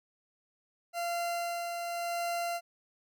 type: tone with tremolo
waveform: 40% pulse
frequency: 689 Hz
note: F5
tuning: 24 cents flat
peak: -30 dBFS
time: 0.93-2.61 s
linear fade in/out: 50 ms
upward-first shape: sine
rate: 0.9 Hz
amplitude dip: 35%
effects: none